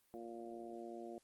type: harmonic tone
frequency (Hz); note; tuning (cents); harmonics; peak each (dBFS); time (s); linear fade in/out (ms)
116.54; A#2; 0; 2 / 3 / 4 / 5 / 6; -53 / -49 / -56 / -55 / -53; 0.14-1.18; 0
effects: white hiss -75 dBFS RMS until 1.23 s + Opus 32 kbps